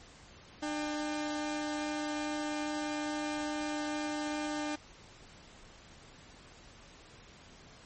sawtooth tone pair together, 300.4 / 802 Hz, D4 / G5, +39 / +39 cents, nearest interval octave + perfect fourth, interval 1700 cents, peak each -30 / -38 dBFS, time 0.62-4.76 s, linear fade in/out 10 ms, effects pink hiss -55 dBFS RMS until 7.85 s + MP3 32 kbps

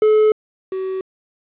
triangle tone pair in turn, 430 / 378.7 Hz, A4 / F#4, -40 / +40 cents, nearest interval major second, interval 220 cents, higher first, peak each -8 / -19 dBFS, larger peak first, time 0.02-0.32 / 0.72-1.01 s, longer first, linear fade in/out 2 ms, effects resampled to 8000 Hz + 8-bit

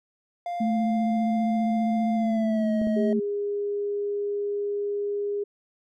triangle tone with pitch glide, 698.5 to 633.2 Hz, F5 to D#5, 0 to +30 cents, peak -26 dBFS, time 0.46-3.13 s, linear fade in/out 2 ms, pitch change -170 cents, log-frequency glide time 2.14-2.71 s
sine tone with vibrato, 220 Hz, A3, in tune, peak -22 dBFS, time 0.6-3.2 s, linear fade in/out 10 ms, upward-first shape square, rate 15 Hz, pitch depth 16 cents each way
clicks, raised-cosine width 2 ms, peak -23 dBFS, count 2, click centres 2.816 / 2.871 s
sine tone, 408.1 Hz, G#4, 30 cents flat, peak -25 dBFS, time 2.96-5.44 s, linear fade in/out 10 ms
effects none

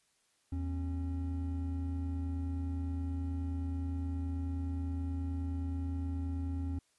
triangle tone pair together, 81 / 272.5 Hz, E2 / C#4, -30 / -29 cents, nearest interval octave + major sixth, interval 2101 cents, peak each -32 / -38 dBFS, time 0.52-6.79 s, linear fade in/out 5 ms, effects white hiss -73 dBFS RMS until 6.98 s + resampled to 24000 Hz

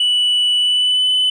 sine tone with pitch glide, 2960 to 3010 Hz, F#7 to F#7, 0 to +29 cents, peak -10 dBFS, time 0-1.3 s, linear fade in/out 5 ms, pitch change +29 cents, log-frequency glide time 0.57-1.12 s, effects tanh soft clip ceiling -11 dBFS

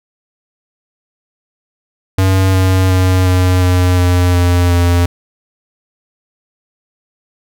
square tone with pitch steps, 94.9 / 93.76 / 92.63 / 91.51 / 90.41 / 89.32 / 88.24 / 87.17 Hz, F#2 / F#2 / F#2 / F#2 / F#2 / F2 / F2 / F2, +44 / +23 / +2 / -19 / -40 / +39 / +18 / -3 cents, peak -9 dBFS, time 2.18-5.06 s, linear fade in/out 5 ms, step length 360 ms, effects none

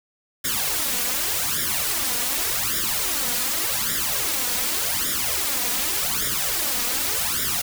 white noise with flanger, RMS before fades -24 dBFS, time 0.44-7.62 s, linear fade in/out 10 ms, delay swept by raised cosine 0.56 to 4.16 ms, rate 0.86 Hz, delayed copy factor +0.9, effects none

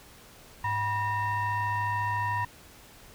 sine tone with frequency modulation, 970 Hz, B5, 31 cents flat, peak -25 dBFS, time 0.64-2.45 s, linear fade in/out 5 ms, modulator 866 Hz, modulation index 0.93, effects tanh soft clip ceiling -22 dBFS + pink hiss -52 dBFS RMS until 3.14 s

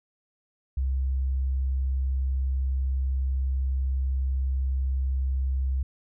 sine tone, 66 Hz, C2, 16 cents sharp, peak -23 dBFS, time 0.77-5.83 s, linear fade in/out 5 ms, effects none

